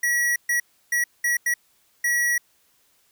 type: tone bursts at uneven times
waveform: square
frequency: 1925 Hz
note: B6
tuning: 45 cents flat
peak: -20 dBFS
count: 6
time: 0.03-0.36 / 0.49-0.6 / 0.92-1.04 / 1.24-1.37 / 1.46-1.54 / 2.04-2.38 s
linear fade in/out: 5 ms
effects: white hiss -63 dBFS RMS until 3.11 s